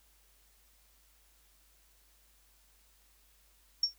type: tone with exponential decay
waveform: sine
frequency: 5500 Hz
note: F8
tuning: 27 cents flat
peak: -22 dBFS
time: 3.83-3.94 s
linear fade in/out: 5 ms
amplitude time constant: 23 ms
effects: added 50 Hz sine -67 dBFS peak until 3.98 s + white hiss -67 dBFS RMS until 3.98 s